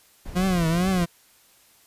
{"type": "noise", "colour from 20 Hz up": "brown", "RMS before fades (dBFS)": -34, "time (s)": [0.25, 1.05], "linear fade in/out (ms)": 10}
{"type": "tone with vibrato", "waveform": "40% pulse", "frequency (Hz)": 175.7, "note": "F3", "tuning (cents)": 11, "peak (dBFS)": -19, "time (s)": [0.35, 1.06], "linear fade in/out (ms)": 20, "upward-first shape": "triangle", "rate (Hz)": 2.3, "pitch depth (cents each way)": 170}
{"effects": ["white hiss -57 dBFS RMS until 1.86 s", "resampled to 32000 Hz"]}